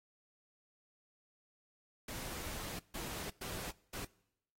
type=noise bursts at uneven times; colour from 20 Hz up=pink; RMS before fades=-44 dBFS; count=4; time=2.08-2.79 / 2.94-3.3 / 3.41-3.71 / 3.93-4.05 s; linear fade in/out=5 ms; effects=noise-tail reverb RT60 0.8 s tail -23 dB re dry + AAC 48 kbps